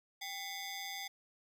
15% pulse ring-modulated tone, 1401 Hz, F6, 5 cents sharp, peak -31 dBFS, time 0.21-1.08 s, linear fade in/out 10 ms, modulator 612 Hz, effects none

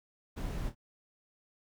brown noise with echo, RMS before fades -36 dBFS, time 0.36-0.7 s, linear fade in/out 20 ms, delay 26 ms, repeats 2, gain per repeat -10 dB, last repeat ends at 0.752 s, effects none

